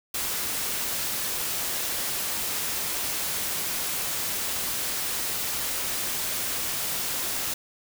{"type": "noise", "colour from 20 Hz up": "white", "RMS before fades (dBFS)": -29, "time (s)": [0.14, 7.54], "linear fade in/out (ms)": 5, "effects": []}